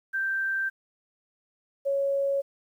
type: tone pair in turn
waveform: sine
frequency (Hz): 1568 / 554.4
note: G6 / C#5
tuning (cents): 0 / 0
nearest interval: octave + tritone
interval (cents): 1800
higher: first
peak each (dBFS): -25 / -23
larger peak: second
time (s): 0.13-0.7 / 1.85-2.42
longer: neither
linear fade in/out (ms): 20
effects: 10-bit